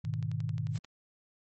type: chord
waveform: sine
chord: G# minor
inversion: none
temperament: equal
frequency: 103.83 / 123.47 / 155.56 Hz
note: G#2 / B2 / D#3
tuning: 0 / 0 / 0 cents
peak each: -35 dBFS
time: 0.04-0.79 s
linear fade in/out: 10 ms
type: click train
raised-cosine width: 0.2 ms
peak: -32 dBFS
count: 10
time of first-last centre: 0.05-0.846 s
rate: 11.3 Hz
type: noise with exponential growth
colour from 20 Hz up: white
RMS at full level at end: -43 dBFS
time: 0.69-0.78 s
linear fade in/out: 2 ms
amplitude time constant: 19 ms
effects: MP3 32 kbps